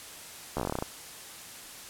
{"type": "slowing click train", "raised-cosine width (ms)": 1, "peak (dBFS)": -16, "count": 12, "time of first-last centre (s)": [0.57, 0.824], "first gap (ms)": 13, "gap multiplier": 1.11, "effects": ["white hiss -45 dBFS RMS until 1.89 s", "low-pass 12000 Hz 12 dB/octave"]}